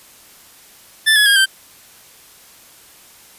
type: tone with pitch steps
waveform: 25% pulse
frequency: 1760 / 1691.2 / 1625.2 / 1561.7 Hz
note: A6 / G#6 / G#6 / G6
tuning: 0 / +31 / -38 / -7 cents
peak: -6 dBFS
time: 1.06-1.46 s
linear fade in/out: 20 ms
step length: 100 ms
effects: white hiss -45 dBFS RMS until 3.38 s + resampled to 32000 Hz